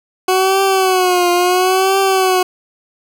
20% pulse tone with vibrato, 370 Hz, F#4, in tune, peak -6 dBFS, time 0.28-2.43 s, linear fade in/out 5 ms, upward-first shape triangle, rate 0.73 Hz, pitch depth 93 cents each way, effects none

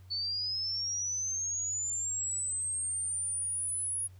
sine linear sweep, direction up, 4435 to 10480 Hz, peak -31 dBFS, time 0.1-4.08 s, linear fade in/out 20 ms, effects added 92 Hz sine -50 dBFS peak until 4.19 s + pink hiss -67 dBFS RMS until 4.19 s

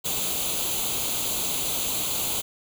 white noise with comb filter, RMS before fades -27 dBFS, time 0.04-2.42 s, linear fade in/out 20 ms, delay 0.28 ms, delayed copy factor +0.75, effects none

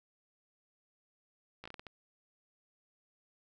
slowing click train, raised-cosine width 0.3 ms, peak -30 dBFS, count 7, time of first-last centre 1.64-1.868 s, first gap 15 ms, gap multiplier 1.37, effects none

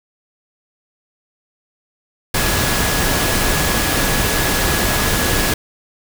sine tone in noise, 1682 Hz, G#6, 22 cents sharp, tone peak -26 dBFS, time 2.34-5.54 s, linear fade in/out 5 ms, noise pink, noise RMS -17 dBFS, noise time 2.34-5.54 s, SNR -12 dB, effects none

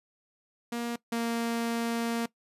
sawtooth tone pair in turn, 236.2 / 232.3 Hz, A#3 / A#3, +23 / -6 cents, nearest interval unison, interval 29 cents, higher first, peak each -27 / -24 dBFS, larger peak second, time 0.72-0.96 / 1.12-2.26 s, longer second, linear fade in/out 5 ms, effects noise-tail reverb RT60 0.1 s tail -20 dB re dry + resampled to 32000 Hz

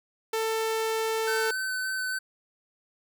sawtooth tone, 444.7 Hz, A4, 18 cents sharp, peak -22 dBFS, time 0.33-1.51 s, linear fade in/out 5 ms
square tone with vibrato, 1522 Hz, F#6, 48 cents sharp, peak -29 dBFS, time 1.27-2.19 s, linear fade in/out 10 ms, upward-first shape square, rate 3.5 Hz, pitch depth 10 cents each way
effects none

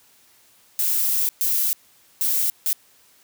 violet noise bursts at uneven times, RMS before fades -21 dBFS, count 4, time 0.79-1.29 / 1.41-1.73 / 2.21-2.5 / 2.66-2.73 s, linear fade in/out 0 ms, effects white hiss -56 dBFS RMS until 3.23 s + high-pass 60 Hz 12 dB/octave

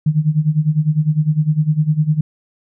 sine tone with tremolo, 153.2 Hz, D#3, 27 cents flat, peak -9 dBFS, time 0.06-2.21 s, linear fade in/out 5 ms, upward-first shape sine, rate 9.9 Hz, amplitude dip 85%, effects none

